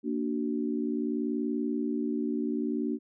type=chord; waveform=sine; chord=Bb augmented; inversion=none; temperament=equal with one note detuned; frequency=233.1 / 293.7 / 374.3 Hz; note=Bb3 / D4 / F#4; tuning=0 / 0 / +20 cents; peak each=-31 / -31 / -35 dBFS; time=0.03-2.99 s; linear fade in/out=50 ms; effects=none